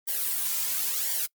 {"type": "noise with flanger", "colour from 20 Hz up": "blue", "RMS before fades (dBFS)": -28, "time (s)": [0.07, 1.27], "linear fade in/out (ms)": 20, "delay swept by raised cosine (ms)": [0.77, 2.67], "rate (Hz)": 0.96, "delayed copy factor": -0.8, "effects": ["noise-tail reverb RT60 0.1 s tail -26 dB re dry", "Opus 32 kbps"]}